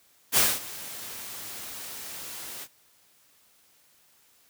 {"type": "noise with ADSR envelope", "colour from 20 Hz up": "white", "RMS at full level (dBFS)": -19, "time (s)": [0.32, 2.68], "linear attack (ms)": 51, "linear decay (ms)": 220, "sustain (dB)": -20, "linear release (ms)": 57, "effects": ["white hiss -62 dBFS RMS until 4.49 s", "high-pass 60 Hz 12 dB/octave"]}